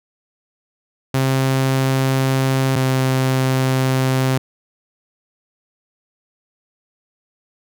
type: tone pair in turn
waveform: sawtooth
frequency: 133 / 131.09 Hz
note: C3 / C3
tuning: +29 / +4 cents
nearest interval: unison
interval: 25 cents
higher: first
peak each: -11 dBFS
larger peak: neither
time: 1.14-2.76 / 2.76-4.38 s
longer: neither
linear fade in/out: 5 ms
effects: none